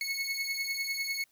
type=beating tone pair; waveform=25% pulse; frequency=2191 / 2201 Hz; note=C#7 / C#7; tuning=-21 / -13 cents; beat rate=10 Hz; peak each=-31 dBFS; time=0.01-1.24 s; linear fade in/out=2 ms; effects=white hiss -69 dBFS RMS until 1.31 s